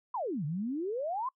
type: exponential two-way sweep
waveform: sine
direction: down then up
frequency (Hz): 1080 to 140 to 1080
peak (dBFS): -31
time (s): 0.14-1.29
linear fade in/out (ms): 5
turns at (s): 0.45
effects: noise-tail reverb RT60 0.1 s tail -24 dB re dry